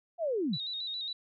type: linear sweep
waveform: sine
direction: down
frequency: 710 to 109.4 Hz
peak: -28 dBFS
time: 0.18-0.58 s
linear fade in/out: 50 ms
type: tone with vibrato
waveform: sine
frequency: 3835 Hz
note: A#7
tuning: 48 cents sharp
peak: -34 dBFS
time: 0.53-1.13 s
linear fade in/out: 5 ms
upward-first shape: square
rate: 7.3 Hz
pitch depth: 51 cents each way
effects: none